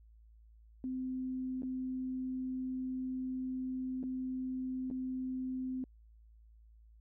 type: tone with dropouts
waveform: sine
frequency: 257.8 Hz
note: C4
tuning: 26 cents flat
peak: -35 dBFS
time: 0.84-5.84 s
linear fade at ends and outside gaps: 1 ms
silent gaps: 1.621-1.632 / 4.03-4.037 / 4.902-4.911 s
effects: added 55 Hz sine -57 dBFS peak until 7 s